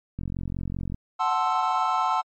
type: click train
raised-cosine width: 5 ms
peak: -19 dBFS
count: 35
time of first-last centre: 0.19-0.944 s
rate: 45.1 Hz
type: chord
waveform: triangle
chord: F# half-diminished seventh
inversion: none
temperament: equal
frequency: 740 / 880 / 1046.5 / 1318.5 Hz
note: F#5 / A5 / C6 / E6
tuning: 0 / 0 / 0 / 0 cents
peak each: -25 dBFS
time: 1.19-2.22 s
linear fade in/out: 20 ms
effects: MP3 32 kbps